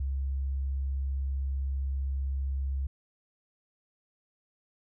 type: tone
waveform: sine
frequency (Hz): 67.7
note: C#2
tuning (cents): -40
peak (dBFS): -28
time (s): 0-2.87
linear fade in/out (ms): 5
effects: none